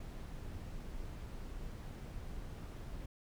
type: noise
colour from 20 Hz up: brown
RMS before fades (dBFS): -45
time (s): 0-3.06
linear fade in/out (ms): 5
effects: none